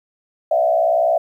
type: tone with frequency modulation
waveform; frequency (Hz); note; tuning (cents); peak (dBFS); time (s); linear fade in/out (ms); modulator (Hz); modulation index
sine; 659.3; E5; 0; -13; 0.51-1.18; 5; 60.8; 1.1
effects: 9-bit